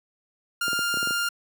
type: tone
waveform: sawtooth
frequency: 1402 Hz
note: F6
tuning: 6 cents sharp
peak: -20 dBFS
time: 0.61-1.29 s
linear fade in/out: 5 ms
type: clicks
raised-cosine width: 2 ms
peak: -21 dBFS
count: 8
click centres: 0.681 / 0.731 / 0.791 / 0.941 / 0.972 / 1.029 / 1.073 / 1.108 s
effects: high-pass 150 Hz 12 dB/octave